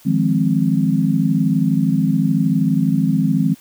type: chord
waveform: sine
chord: F minor seventh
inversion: third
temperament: equal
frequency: 155.56 / 174.61 / 207.7 / 261.6 Hz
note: Eb3 / F3 / Ab3 / C4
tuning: 0 / 0 / 0 / 0 cents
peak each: -19 dBFS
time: 0.05-3.55 s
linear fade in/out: 20 ms
effects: white hiss -48 dBFS RMS until 3.6 s